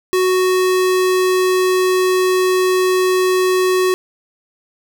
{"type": "tone", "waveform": "square", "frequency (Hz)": 370, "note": "F#4", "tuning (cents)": 0, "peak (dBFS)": -13, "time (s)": [0.13, 3.94], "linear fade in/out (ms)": 0, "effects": ["7-bit"]}